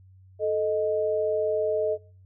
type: tone pair together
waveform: sine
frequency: 436.5 / 622.3 Hz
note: A4 / D#5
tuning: -14 / 0 cents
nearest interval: tritone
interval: 614 cents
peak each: -25 dBFS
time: 0.39-1.98 s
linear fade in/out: 50 ms
effects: noise-tail reverb RT60 0.4 s tail -22 dB re dry + added 94 Hz sine -50 dBFS peak until 2.25 s